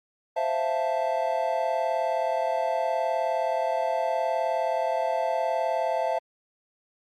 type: chord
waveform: triangle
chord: F major seventh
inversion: second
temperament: equal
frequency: 523.3 / 659.3 / 698.5 / 880 Hz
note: C5 / E5 / F5 / A5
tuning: 0 / 0 / 0 / 0 cents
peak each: -29 / -25 / -29 / -28 dBFS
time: 0.36-6.19 s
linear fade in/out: 10 ms
effects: Opus 48 kbps